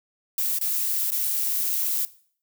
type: noise with dropouts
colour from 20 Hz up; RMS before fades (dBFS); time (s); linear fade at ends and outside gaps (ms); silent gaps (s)
violet; -25; 0.38-2.05; 1; 0.586-0.612 / 1.105-1.119
effects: noise-tail reverb RT60 0.5 s tail -18 dB re dry